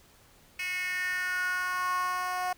10% pulse tone with high-pass filter sweep, 364.4 Hz, F#4, 26 cents flat, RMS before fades -31 dBFS, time 0.59-2.53 s, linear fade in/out 5 ms, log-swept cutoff 2400 to 770 Hz, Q 5, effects pink hiss -59 dBFS RMS until 2.57 s

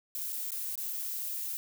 violet noise with dropouts, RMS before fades -36 dBFS, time 0.15-1.57 s, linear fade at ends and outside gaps 0 ms, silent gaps 0.323-0.328 / 0.506-0.519 / 0.755-0.777 / 0.927-0.931 s, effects none

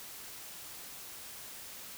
silence, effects white hiss -47 dBFS RMS until 1.97 s

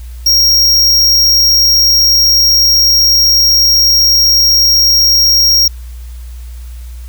square tone, 5588 Hz, F8, in tune, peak -6 dBFS, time 0.26-5.68 s, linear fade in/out 5 ms, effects added 60 Hz sine -24 dBFS peak until 7.08 s + white hiss -43 dBFS RMS until 7.08 s

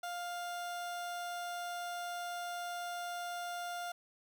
30% pulse tone, 702 Hz, F5, 9 cents sharp, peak -36 dBFS, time 0.03-3.92 s, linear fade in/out 5 ms, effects none

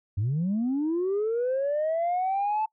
sine linear sweep, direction up, 91.9 to 880 Hz, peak -22 dBFS, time 0.17-2.66 s, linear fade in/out 10 ms, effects noise-tail reverb RT60 0.1 s tail -23 dB re dry + tanh soft clip ceiling -21 dBFS

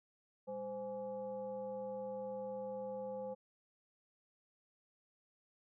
sine tone with frequency modulation, 519 Hz, C5, 14 cents flat, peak -40 dBFS, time 0.47-3.35 s, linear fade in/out 20 ms, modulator 318 Hz, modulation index 0.67, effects none

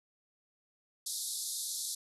white band-pass noise, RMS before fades -38 dBFS, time 1.06-1.95 s, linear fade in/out 5 ms, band 3600 to 12000 Hz, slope 96 dB/octave, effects none

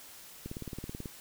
click train, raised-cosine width 3 ms, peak -26 dBFS, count 12, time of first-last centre 0.46-1.058 s, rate 18.4 Hz, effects white hiss -51 dBFS RMS until 1.2 s

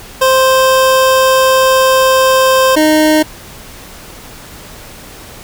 25% pulse tone pair in turn, 523.3 / 309.1 Hz, C5 / D#4, 0 / -11 cents, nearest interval major sixth, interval 911 cents, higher first, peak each -3 dBFS, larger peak neither, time 0.21-2.76 / 2.76-3.23 s, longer first, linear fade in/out 10 ms, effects pink hiss -33 dBFS RMS until 5.43 s

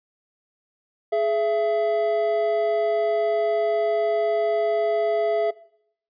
triangle tone pair together, 421.4 / 669 Hz, G#4 / E5, +25 / +25 cents, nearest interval minor sixth, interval 800 cents, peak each -21 / -19 dBFS, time 1.12-5.51 s, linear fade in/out 10 ms, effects noise-tail reverb RT60 0.7 s tail -20 dB re dry + resampled to 11025 Hz

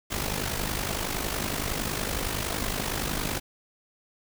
pink noise with amplitude modulation, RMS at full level -27 dBFS, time 0.1-3.4 s, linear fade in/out 20 ms, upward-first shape sine, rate 50.8 Hz, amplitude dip 65%, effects none

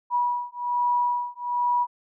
sine beating tone pair, 971 / 972.2 Hz, B5 / B5, -30 / -28 cents, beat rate 1.2 Hz, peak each -25 dBFS, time 0.1-1.87 s, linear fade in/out 50 ms, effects none

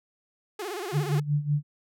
sawtooth tone with vibrato, 387.4 Hz, G4, 20 cents flat, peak -28 dBFS, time 0.59-1.2 s, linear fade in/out 5 ms, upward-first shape sine, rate 17 Hz, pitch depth 190 cents each way
sine tone with tremolo, 146.83 Hz, D3, in tune, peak -20 dBFS, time 0.92-1.63 s, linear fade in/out 50 ms, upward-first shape sine, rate 5.3 Hz, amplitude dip 80%
effects none

